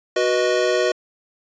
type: chord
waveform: square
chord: B major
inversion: second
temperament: equal with one note detuned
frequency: 370 / 488.5 / 622.3 Hz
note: F#4 / B4 / D#5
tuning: 0 / -19 / 0 cents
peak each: -22 dBFS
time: 0.16-0.92 s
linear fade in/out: 5 ms
effects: resampled to 16000 Hz